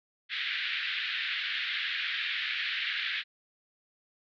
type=band-pass noise; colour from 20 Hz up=pink; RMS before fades=-33 dBFS; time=0.29-3.24 s; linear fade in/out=50 ms; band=1600 to 3900 Hz; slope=48 dB/octave; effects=none